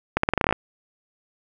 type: accelerating click train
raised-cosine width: 0.5 ms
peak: -4 dBFS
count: 11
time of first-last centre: 0.17-0.526 s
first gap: 64 ms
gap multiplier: 0.86
effects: none